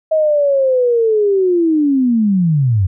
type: linear sweep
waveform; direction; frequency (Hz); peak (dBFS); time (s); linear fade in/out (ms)
sine; down; 638 to 87.31; -10; 0.11-2.87; 10
effects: none